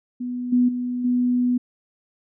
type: tone with level steps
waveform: sine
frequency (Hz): 246.9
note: B3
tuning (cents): 0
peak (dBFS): -25 / -14 / -23 / -17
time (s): 0.2-1.58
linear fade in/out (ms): 10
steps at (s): 0.52 / 0.68 / 1.04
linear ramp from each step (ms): 10
effects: none